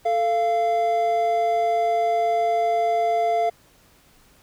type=tone pair together; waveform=triangle; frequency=441.8 / 690 Hz; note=A4 / F5; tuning=+7 / -21 cents; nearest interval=minor sixth; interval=772 cents; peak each=-24 / -17 dBFS; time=0.05-3.5 s; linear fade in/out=10 ms; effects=pink hiss -56 dBFS RMS until 4.42 s